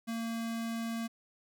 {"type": "tone with notch filter", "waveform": "square", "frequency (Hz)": 228.6, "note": "A#3", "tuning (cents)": -34, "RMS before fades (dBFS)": -36, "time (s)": [0.07, 1.08], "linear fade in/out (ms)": 20, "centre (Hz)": 490, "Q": 1.5, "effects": []}